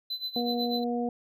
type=tone with tremolo; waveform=triangle; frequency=4024 Hz; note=B7; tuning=32 cents sharp; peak=-28 dBFS; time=0.1-0.84 s; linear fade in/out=5 ms; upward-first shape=sine; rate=8.1 Hz; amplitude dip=85%
type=harmonic tone; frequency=240 Hz; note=B3; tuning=49 cents flat; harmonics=1 / 2 / 3; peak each=-29 / -32 / -34 dBFS; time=0.36-1.09 s; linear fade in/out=2 ms
effects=none